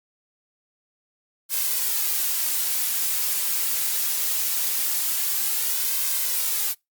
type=noise with flanger; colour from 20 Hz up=blue; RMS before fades=-24 dBFS; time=1.49-6.75 s; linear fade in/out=50 ms; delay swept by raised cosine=1.9 to 5.2 ms; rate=0.22 Hz; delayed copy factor=+0.5; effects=noise-tail reverb RT60 0.2 s tail -26 dB re dry + Opus 48 kbps